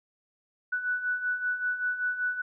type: beating tone pair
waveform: sine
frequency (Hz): 1480 / 1485.2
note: F#6 / F#6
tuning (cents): 0 / +6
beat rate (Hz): 5.2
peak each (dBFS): -34 / -28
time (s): 0.72-2.42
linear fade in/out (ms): 10
effects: none